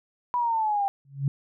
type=exponential sweep; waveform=sine; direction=down; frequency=987.8 to 784 Hz; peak=-22 dBFS; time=0.34-0.88 s; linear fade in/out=0 ms
type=tone with exponential growth; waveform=sine; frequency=138.7 Hz; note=C#3; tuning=1 cent sharp; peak=-18 dBFS; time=1.05-1.28 s; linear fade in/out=2 ms; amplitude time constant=49 ms
effects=none